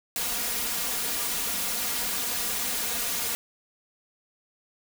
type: noise with comb filter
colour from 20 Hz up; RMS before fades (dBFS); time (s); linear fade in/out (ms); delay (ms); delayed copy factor
white; -29; 0.16-3.35; 0; 4.2; +0.7
effects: none